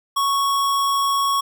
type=tone; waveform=square; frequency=1108.7 Hz; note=C#6; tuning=in tune; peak=-18 dBFS; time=0.16-1.41 s; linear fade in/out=10 ms; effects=none